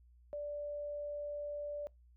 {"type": "tone", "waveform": "sine", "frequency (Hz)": 585, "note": "D5", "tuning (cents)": -7, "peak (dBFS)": -38, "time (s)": [0.33, 1.87], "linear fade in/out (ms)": 0, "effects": ["noise-tail reverb RT60 0.2 s tail -25 dB re dry", "added 60 Hz sine -60 dBFS peak until 2.16 s"]}